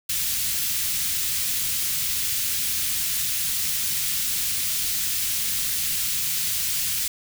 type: band-stop noise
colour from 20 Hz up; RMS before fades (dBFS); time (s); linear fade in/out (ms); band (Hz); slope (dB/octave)
white; -25; 0.09-7.08; 5; 150 to 2400; 12
effects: none